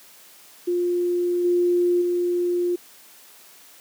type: tone with level steps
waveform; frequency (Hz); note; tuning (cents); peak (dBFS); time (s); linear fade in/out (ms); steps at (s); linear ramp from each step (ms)
sine; 352.4; F4; +16; -19 / -16 / -19; 0.67-2.76; 10; 1.44 / 2.01; 10
effects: white hiss -49 dBFS RMS until 3.8 s + high-pass 200 Hz 12 dB/octave